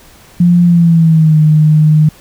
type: tone with pitch glide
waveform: sine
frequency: 174.61 to 153.77 Hz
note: F3 to D#3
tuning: 0 to -20 cents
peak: -4 dBFS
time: 0.4-2.09 s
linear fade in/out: 5 ms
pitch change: -220 cents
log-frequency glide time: 0.64-1.39 s
effects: pink hiss -41 dBFS RMS until 2.2 s